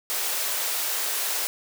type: high-pass noise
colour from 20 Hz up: white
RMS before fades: -27 dBFS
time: 0.1-1.47 s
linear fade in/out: 0 ms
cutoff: 400 Hz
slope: 24 dB/octave
effects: none